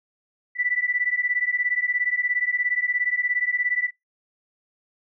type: beating tone pair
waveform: sine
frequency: 1964 / 1981 Hz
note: B6 / B6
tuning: -10 / +5 cents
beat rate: 17 Hz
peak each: -24 dBFS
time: 0.55-3.91 s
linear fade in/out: 50 ms
effects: noise-tail reverb RT60 0.2 s tail -24 dB re dry